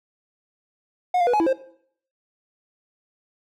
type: tone with pitch steps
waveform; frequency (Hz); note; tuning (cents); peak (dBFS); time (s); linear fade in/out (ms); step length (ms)
triangle; 724 / 697 / 488.1 / 843 / 330.1 / 528; F#5 / F5 / B4 / G#5 / E4 / C5; -38 / -4 / -20 / +26 / +2 / +16; -15; 1.14-1.53; 5; 65
effects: noise-tail reverb RT60 0.6 s tail -17 dB re dry